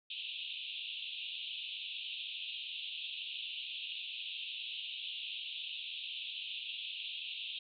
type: band-pass noise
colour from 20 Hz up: pink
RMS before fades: -43 dBFS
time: 0.1-7.59 s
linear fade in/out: 5 ms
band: 2600 to 3800 Hz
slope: 96 dB/octave
effects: none